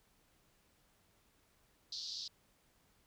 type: band-pass noise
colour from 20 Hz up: white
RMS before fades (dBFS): -44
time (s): 1.92-2.28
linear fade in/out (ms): 5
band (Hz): 3900 to 5100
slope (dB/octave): 48
effects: pink hiss -72 dBFS RMS until 3.06 s